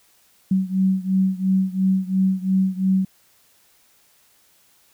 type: beating tone pair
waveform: sine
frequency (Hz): 188.4 / 191.3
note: F#3 / G3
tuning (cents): +32 / -42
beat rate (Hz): 2.9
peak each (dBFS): -19 / -21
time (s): 0.51-3.05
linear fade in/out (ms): 5
effects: white hiss -58 dBFS RMS until 4.93 s